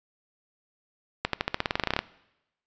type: accelerating click train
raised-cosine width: 0.3 ms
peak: -8 dBFS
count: 16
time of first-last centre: 1.25-1.99 s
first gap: 83 ms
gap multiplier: 0.92
effects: noise-tail reverb RT60 0.9 s tail -20 dB re dry + resampled to 16000 Hz